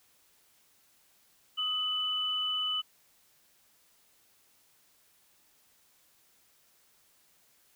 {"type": "tone pair together", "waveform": "sine", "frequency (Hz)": [1258, 2992], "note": ["D#6", "F#7"], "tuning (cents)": [19, 19], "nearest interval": "octave + minor third", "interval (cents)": 1500, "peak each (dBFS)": [-39, -29], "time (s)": [1.57, 2.82], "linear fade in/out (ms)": 20, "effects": ["white hiss -66 dBFS RMS until 7.75 s"]}